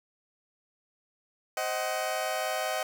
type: chord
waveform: sawtooth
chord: C diminished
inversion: none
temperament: just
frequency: 523.3 / 627.9 / 753.5 Hz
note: C5 / Eb5 / Gb5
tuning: 0 / +16 / +31 cents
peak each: -33 / -28 / -29 dBFS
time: 1.57-2.83 s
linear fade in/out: 2 ms
effects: none